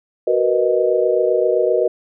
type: chord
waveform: sine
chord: B major seventh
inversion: second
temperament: equal with one note detuned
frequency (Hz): 373.4 / 466.2 / 493.9 / 622.3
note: F#4 / A#4 / B4 / D#5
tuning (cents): +16 / 0 / 0 / 0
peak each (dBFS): -19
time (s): 0.27-1.88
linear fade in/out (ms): 5
effects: none